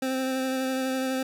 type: tone with vibrato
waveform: 25% pulse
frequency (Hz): 261.6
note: C4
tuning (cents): 0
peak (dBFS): -22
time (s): 0.02-1.23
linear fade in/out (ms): 5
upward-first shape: sine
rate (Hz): 12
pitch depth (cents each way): 16
effects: none